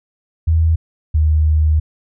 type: tone pair in turn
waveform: sine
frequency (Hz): 81.1 / 77.33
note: E2 / D#2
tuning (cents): -28 / -10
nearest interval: minor second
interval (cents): 82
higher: first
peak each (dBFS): -10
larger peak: neither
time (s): 0.47-0.76 / 1.14-1.8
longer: second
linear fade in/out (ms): 10
effects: none